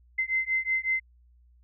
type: beating tone pair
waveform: sine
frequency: 2065 / 2070.4 Hz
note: C7 / C7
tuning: -23 / -19 cents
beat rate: 5.4 Hz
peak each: -28 dBFS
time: 0.18-1 s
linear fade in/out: 10 ms
effects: added 60 Hz sine -56 dBFS peak until 1.63 s